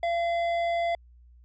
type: tone with hard clipping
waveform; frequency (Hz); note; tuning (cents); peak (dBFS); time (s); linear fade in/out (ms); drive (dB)
sine; 683; F5; -39; -26; 0.03-0.95; 2; 9
effects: added 60 Hz sine -51 dBFS peak until 1.44 s + resampled to 16000 Hz